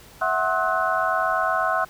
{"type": "tone cluster", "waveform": "sine", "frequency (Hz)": [654, 742, 1065, 1286, 1487], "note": ["E5", "F#5", "C6", "E6", "F#6"], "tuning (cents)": [-14, 5, 30, -43, 8], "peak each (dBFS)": -26, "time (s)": [0.21, 1.85], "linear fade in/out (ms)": 10, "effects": ["pink hiss -48 dBFS RMS until 1.89 s"]}